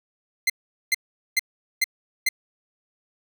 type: tone bursts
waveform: sawtooth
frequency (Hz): 2079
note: C7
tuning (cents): -12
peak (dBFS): -14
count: 5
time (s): 0.47-2.29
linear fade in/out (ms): 5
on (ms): 28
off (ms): 420
effects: none